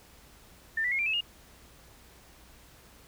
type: tone with pitch steps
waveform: sine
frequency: 1793 / 1966.6 / 2157 / 2366 / 2595 / 2846 Hz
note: A6 / B6 / C#7 / D7 / E7 / F7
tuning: +32 / -8 / -48 / +12 / -28 / +32 cents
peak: -26 dBFS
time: 0.77-1.208 s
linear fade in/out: 5 ms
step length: 73 ms
effects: added 60 Hz sine -61 dBFS peak until 3.07 s + pink hiss -56 dBFS RMS until 3.07 s